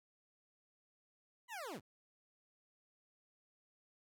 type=linear sweep; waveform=20% pulse; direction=down; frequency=1018 to 68.6 Hz; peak=-39 dBFS; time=1.48-1.81 s; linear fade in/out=50 ms; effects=none